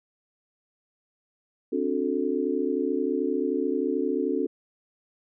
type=chord; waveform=sine; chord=D dominant seventh; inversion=third; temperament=just; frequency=264.3 / 293.7 / 367.1 / 440.5 Hz; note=C4 / D4 / F#4 / A4; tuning=+18 / 0 / -14 / +2 cents; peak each=-29 dBFS; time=1.72-4.47 s; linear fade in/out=10 ms; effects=none